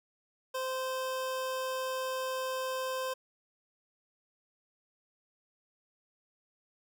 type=tone; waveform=25% pulse; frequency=519 Hz; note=C5; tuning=14 cents flat; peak=-29 dBFS; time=0.54-3.14 s; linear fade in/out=10 ms; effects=none